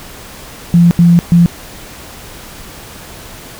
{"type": "tone bursts at uneven times", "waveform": "sine", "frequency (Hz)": 171.8, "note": "F3", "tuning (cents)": -28, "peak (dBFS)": -3, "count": 3, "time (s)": [[0.74, 0.91], [0.99, 1.19], [1.32, 1.46]], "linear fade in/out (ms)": 0, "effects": ["pink hiss -32 dBFS RMS until 3.59 s"]}